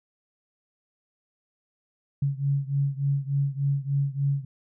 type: beating tone pair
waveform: sine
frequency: 138.59 / 141.99 Hz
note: C#3 / C#3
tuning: 0 / +42 cents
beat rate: 3.4 Hz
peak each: -25 / -27 dBFS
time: 2.22-4.45 s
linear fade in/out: 5 ms
effects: none